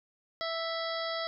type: harmonic tone with a mistuned harmonic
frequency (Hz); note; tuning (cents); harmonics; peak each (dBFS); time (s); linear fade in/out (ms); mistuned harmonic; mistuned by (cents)
659.3; E5; 0; 1 / 2 / 3 / 5 / 6 / 7 / 8; -35 / -38 / -40 / -42 / -43 / -43 / -44; 0.41-1.27; 0; 8; -38
effects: none